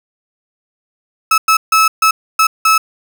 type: tone bursts at uneven times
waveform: 35% pulse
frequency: 1300 Hz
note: E6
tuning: 24 cents flat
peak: -6 dBFS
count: 6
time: 1.31-1.38 / 1.48-1.57 / 1.72-1.88 / 2.02-2.11 / 2.39-2.47 / 2.65-2.78 s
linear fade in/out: 5 ms
effects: none